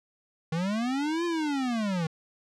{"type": "linear two-way sweep", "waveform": "square", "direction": "up then down", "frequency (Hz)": [155.56, 349.2, 155.56], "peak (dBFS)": -27, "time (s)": [0.52, 2.07], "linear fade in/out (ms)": 5, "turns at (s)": 1.25, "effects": ["low-pass 6000 Hz 12 dB/octave"]}